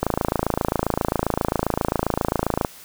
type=click train; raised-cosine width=1 ms; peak=-5 dBFS; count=73; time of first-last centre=0.03-2.648 s; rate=27.5 Hz; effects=white hiss -44 dBFS RMS until 2.84 s